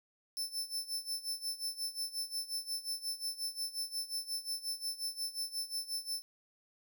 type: tone with tremolo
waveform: sawtooth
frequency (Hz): 5290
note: E8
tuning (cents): +5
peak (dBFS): -31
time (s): 0.37-6.22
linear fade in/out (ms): 0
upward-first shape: sine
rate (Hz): 5.6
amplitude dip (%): 85
effects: none